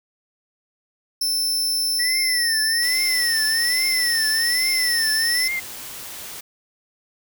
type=tone; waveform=sawtooth; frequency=5320 Hz; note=E8; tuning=15 cents sharp; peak=-17 dBFS; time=1.21-5.48 s; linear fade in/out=5 ms
type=tone with vibrato; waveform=sine; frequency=1917 Hz; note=A#6; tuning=48 cents sharp; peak=-22 dBFS; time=1.99-5.6 s; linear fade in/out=10 ms; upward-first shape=triangle; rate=1.2 Hz; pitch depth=190 cents each way
type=noise; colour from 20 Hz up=white; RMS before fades=-35 dBFS; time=2.82-6.41 s; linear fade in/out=10 ms
effects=none